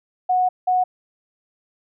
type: tone pair in turn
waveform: sine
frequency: 734 / 734 Hz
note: F#5 / F#5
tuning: -14 / -14 cents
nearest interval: unison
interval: 0 cents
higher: neither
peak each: -15 dBFS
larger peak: neither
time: 0.29-0.49 / 0.67-0.84 s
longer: first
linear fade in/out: 10 ms
effects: none